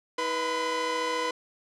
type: tone cluster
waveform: sawtooth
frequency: 320.6 / 489.5 / 1013 Hz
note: E4 / B4 / B5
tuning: -48 / -15 / +44 cents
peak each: -34 / -26 / -26 dBFS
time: 0.18-1.31 s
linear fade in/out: 5 ms
effects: low-pass 6000 Hz 12 dB/octave